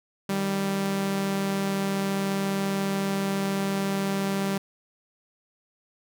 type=tone pair together; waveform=sawtooth; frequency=155.56 / 195.99 Hz; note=D#3 / G3; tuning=0 / 0 cents; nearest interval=major third; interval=400 cents; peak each=-31 / -21 dBFS; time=0.29-4.58 s; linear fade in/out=5 ms; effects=none